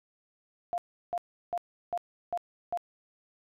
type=tone bursts; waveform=sine; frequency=698.5 Hz; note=F5; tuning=in tune; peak=-28 dBFS; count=6; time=0.73-2.774 s; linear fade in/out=0 ms; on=49 ms; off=350 ms; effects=none